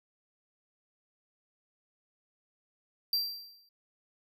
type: tone with exponential decay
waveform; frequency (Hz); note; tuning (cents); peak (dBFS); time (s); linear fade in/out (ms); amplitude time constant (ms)
square; 4713; D8; +5; -25; 3.13-3.69; 2; 120
effects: none